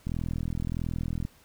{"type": "click train", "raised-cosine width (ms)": 5, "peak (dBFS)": -19, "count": 50, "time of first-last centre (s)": [0.07, 1.251], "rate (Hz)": 41.5, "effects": ["pink hiss -59 dBFS RMS until 1.44 s"]}